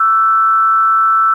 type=tone with frequency modulation; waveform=sine; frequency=1328 Hz; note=E6; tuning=12 cents sharp; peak=-8 dBFS; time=0-1.34 s; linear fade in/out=5 ms; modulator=189 Hz; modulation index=0.4; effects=8-bit